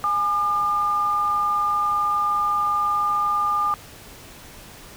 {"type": "tone pair together", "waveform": "sine", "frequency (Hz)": [830.6, 1205.4], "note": ["G#5", "D6"], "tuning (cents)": [0, 45], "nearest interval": "tritone", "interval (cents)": 645, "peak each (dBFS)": [-28, -19], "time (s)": [0.04, 3.74], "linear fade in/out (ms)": 0, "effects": ["pink hiss -43 dBFS RMS until 4.96 s"]}